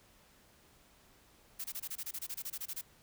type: noise bursts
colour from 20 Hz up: blue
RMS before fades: -40 dBFS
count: 16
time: 1.59-2.814 s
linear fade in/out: 10 ms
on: 54 ms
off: 24 ms
effects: pink hiss -64 dBFS RMS until 3.02 s